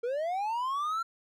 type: linear sweep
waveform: triangle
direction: up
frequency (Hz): 455.7 to 1372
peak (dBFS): -27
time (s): 0.03-1.03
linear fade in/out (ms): 10
effects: none

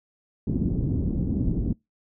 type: low-pass noise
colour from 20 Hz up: white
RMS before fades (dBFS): -25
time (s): 0.47-1.73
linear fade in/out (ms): 5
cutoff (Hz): 260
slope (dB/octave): 24
effects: noise-tail reverb RT60 0.2 s tail -26 dB re dry

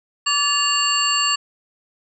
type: tone cluster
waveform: sine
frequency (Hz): 1155 / 1730 / 2801 / 4473 / 7530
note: D6 / A6 / F7 / C#8 / A#8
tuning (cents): -29 / -30 / +4 / +15 / +16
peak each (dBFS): -22 / -29 / -20 / -23 / -25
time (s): 0.26-1.36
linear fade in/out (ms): 10
effects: none

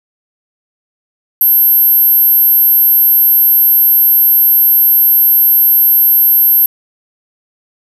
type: tone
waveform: sine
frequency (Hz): 12730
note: G9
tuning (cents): +26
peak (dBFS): -4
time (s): 1.41-6.66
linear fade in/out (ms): 2
effects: tanh soft clip ceiling -2 dBFS + 7-bit

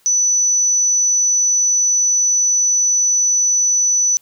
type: tone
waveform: sine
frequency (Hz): 5970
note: F#8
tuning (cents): +15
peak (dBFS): -12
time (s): 0.06-4.17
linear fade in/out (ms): 0
effects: white hiss -56 dBFS RMS until 4.21 s

